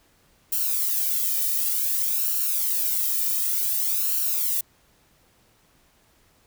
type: noise with flanger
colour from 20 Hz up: violet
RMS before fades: -24 dBFS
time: 0.52-4.61 s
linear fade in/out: 5 ms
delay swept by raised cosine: 0.7 to 1.65 ms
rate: 0.55 Hz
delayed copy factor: +0.85
effects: pink hiss -61 dBFS RMS until 6.46 s